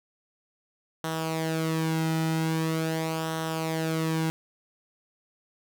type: tone with flanger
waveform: sawtooth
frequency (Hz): 160.9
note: E3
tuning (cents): -42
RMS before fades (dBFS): -28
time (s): 1.04-4.3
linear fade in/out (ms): 0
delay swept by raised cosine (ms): 0.42 to 1.82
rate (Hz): 0.43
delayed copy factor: -0.6
effects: none